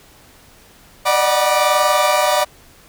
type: tone cluster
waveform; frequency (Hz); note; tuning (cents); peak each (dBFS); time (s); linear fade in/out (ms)
40% pulse; 589 / 610 / 744 / 970 / 1179; D5 / D#5 / F#5 / B5 / D6; +5 / -34 / +9 / -31 / +6; -19; 1.05-2.45; 20
effects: pink hiss -47 dBFS RMS until 2.88 s